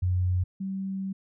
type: tone pair in turn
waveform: sine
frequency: 90.9 / 192.61 Hz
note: F#2 / G3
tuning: -30 / -30 cents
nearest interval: octave + minor second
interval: 1300 cents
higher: second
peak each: -22 / -29 dBFS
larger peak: first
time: 0.02-0.44 / 0.6-1.13 s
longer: second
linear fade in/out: 10 ms
effects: none